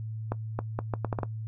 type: accelerating click train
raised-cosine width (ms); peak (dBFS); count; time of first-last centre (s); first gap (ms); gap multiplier
1; -15; 8; 0.32-1.232; 270; 0.74
effects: noise-tail reverb RT60 0.1 s tail -18 dB re dry + added 110 Hz sine -33 dBFS peak until 1.47 s